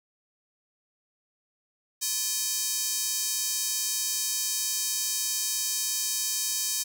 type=tone with high-pass filter; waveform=square; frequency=347.8 Hz; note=F4; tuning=7 cents flat; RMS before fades=-29 dBFS; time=2.01-6.84 s; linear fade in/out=20 ms; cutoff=6000 Hz; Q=1.5; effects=none